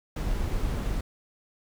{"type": "noise", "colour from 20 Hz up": "brown", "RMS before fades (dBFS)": -28, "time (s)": [0.16, 1.01], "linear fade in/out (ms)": 5, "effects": []}